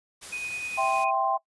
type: noise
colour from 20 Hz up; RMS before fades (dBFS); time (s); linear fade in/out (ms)
white; -41; 0.21-1.05; 20
type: tone with tremolo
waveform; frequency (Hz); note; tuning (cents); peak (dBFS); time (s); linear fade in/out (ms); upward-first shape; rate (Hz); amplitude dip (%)
sine; 2489; D#7; 0; -30; 0.32-1.11; 10; square; 9.8; 25
type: chord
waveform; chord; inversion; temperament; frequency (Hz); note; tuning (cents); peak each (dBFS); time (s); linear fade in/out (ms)
sine; C major; first; equal; 659.3 / 784 / 1046.5; E5 / G5 / C6; 0 / 0 / 0; -29 / -25 / -27; 0.77-1.38; 20
effects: noise-tail reverb RT60 0.1 s tail -20 dB re dry + resampled to 24000 Hz